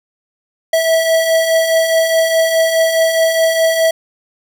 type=beating tone pair; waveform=square; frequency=648 / 652.8 Hz; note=E5 / E5; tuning=-30 / -17 cents; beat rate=4.8 Hz; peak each=-20 / -12 dBFS; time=0.73-3.91 s; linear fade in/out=5 ms; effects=none